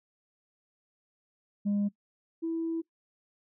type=tone pair in turn; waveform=sine; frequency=203.6 / 328.7 Hz; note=G#3 / E4; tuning=-34 / -5 cents; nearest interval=minor sixth; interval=829 cents; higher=second; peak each=-23 / -28 dBFS; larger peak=first; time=1.65-1.89 / 2.42-2.82 s; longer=second; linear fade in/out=20 ms; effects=noise-tail reverb RT60 0.1 s tail -21 dB re dry + tanh soft clip ceiling -24 dBFS